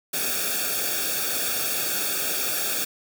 white noise with comb filter, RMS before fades -26 dBFS, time 0.13-2.85 s, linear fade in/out 10 ms, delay 0.99 ms, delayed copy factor -0.95, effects none

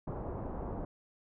pink low-pass noise, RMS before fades -39 dBFS, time 0.07-0.85 s, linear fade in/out 5 ms, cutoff 960 Hz, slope 24 dB/octave, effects none

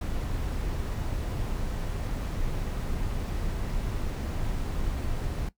brown noise, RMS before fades -30 dBFS, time 0.01-5.49 s, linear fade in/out 5 ms, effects noise-tail reverb RT60 0.1 s tail -17 dB re dry

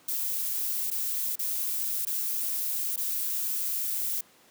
violet noise with dropouts, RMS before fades -30 dBFS, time 0.08-4.21 s, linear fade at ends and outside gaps 5 ms, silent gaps 0.904-0.912 / 1.356-1.391 / 2.052-2.069 / 2.962-2.975 s, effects pink hiss -58 dBFS RMS until 4.5 s + high-pass 200 Hz 12 dB/octave

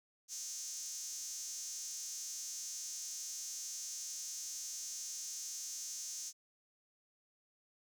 sawtooth tone with high-pass filter, 311.1 Hz, D#4, in tune, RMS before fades -44 dBFS, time 0.28-6.33 s, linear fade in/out 50 ms, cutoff 6200 Hz, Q 5.7, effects none

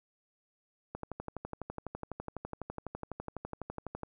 click train, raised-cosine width 1 ms, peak -24 dBFS, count 38, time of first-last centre 0.95-4.033 s, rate 12 Hz, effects none

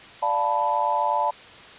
sine chord, B half-diminished seventh, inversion first, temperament equal, 587.3 / 698.5 / 880 / 987.8 Hz, D5 / F5 / A5 / B5, 0 / 0 / 0 / 0 cents, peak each -28 / -29 / -23 / -25 dBFS, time 0.22-1.31 s, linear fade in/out 10 ms, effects white hiss -44 dBFS RMS until 1.78 s + resampled to 8000 Hz

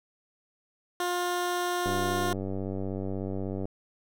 15% pulse tone, 354.8 Hz, F4, 27 cents sharp, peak -21 dBFS, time 1-2.33 s, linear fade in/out 2 ms
click train, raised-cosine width 2 ms, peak -21 dBFS, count 174, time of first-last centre 1.86-3.655 s, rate 96.4 Hz
effects none

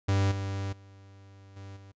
45% pulse tone with level steps, 98 Hz, G2, in tune, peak -23 / -31 / -50 / -42 / -48 dBFS, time 0.08-1.92 s, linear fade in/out 10 ms, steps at 0.31 / 0.72 / 1.56 / 1.76 s, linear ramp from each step 10 ms, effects noise-tail reverb RT60 0.1 s tail -26 dB re dry + resampled to 16000 Hz

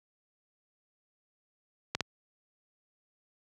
clicks, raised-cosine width 0.2 ms, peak -12 dBFS, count 2, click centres 1.95 / 2.007 s, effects high-pass 80 Hz 12 dB/octave

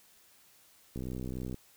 click train, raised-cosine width 3 ms, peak -26 dBFS, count 38, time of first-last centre 0.96-1.544 s, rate 63.4 Hz, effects white hiss -62 dBFS RMS until 1.76 s

